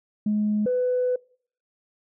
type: tone pair in turn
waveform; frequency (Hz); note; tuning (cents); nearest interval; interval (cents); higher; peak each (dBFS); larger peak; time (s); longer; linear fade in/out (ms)
sine; 210.6 / 500; G#3 / B4; +24 / +21; octave + minor third; 1497; second; -19; neither; 0.26-0.66 / 0.66-1.16; second; 5
effects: noise-tail reverb RT60 0.5 s tail -24 dB re dry + tanh soft clip ceiling -16 dBFS